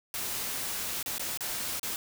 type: noise with dropouts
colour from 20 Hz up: white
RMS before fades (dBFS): -34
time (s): 0.14-1.96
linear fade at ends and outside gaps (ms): 1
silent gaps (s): 1.028-1.06 / 1.182-1.195 / 1.374-1.407 / 1.796-1.83
effects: none